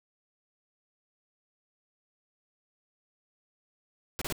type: noise bursts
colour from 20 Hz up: pink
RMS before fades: -34 dBFS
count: 3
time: 4.19-4.325 s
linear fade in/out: 0 ms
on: 25 ms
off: 30 ms
effects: none